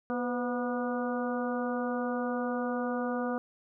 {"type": "harmonic tone with a mistuned harmonic", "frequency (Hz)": 242.9, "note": "B3", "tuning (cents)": -29, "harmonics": [1, 2, 3, 4, 5, 6], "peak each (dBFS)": [-32, -34, -38, -43, -40, -42], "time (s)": [0.1, 3.38], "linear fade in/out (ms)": 0, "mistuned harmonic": 2, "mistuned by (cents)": 51, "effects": []}